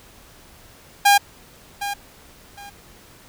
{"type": "tone with echo", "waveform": "sawtooth", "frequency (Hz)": 808, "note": "G#5", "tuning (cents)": -48, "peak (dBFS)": -7, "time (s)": [1.05, 1.18], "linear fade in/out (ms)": 10, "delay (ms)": 760, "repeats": 2, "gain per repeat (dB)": -13, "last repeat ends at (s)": 2.7, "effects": ["pink hiss -48 dBFS RMS until 3.28 s"]}